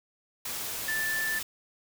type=tone in noise; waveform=sine; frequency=1760 Hz; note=A6; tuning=in tune; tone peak=-28 dBFS; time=0.88-1.39 s; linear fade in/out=5 ms; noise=white; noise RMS=-35 dBFS; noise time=0.45-1.43 s; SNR=+4 dB; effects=none